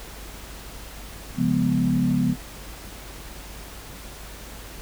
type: chord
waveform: sine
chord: C# dominant seventh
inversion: none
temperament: equal with one note detuned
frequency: 136.21 / 174.61 / 207.7 / 246.9 Hz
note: C#3 / E#3 / G#3 / B3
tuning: -30 / 0 / 0 / 0 cents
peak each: -26 / -24 / -26 / -22 dBFS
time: 1.36-2.36 s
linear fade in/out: 50 ms
effects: added 50 Hz sine -41 dBFS peak until 4.81 s + pink hiss -41 dBFS RMS until 4.81 s